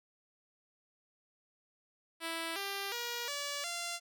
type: tone with pitch steps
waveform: 5% pulse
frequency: 329.6 / 396.5 / 477 / 573.9 / 690.4 Hz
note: E4 / G4 / A#4 / D5 / F5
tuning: 0 / +20 / +40 / -40 / -20 cents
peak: -25 dBFS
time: 2.2-4 s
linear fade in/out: 50 ms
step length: 360 ms
effects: none